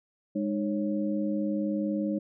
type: tone cluster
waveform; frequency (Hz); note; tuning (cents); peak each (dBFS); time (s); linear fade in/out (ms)
sine; 205.9 / 306.5 / 548; G#3 / D#4 / C#5; -15 / -26 / -20; -29 / -30 / -35; 0.35-2.19; 10
effects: none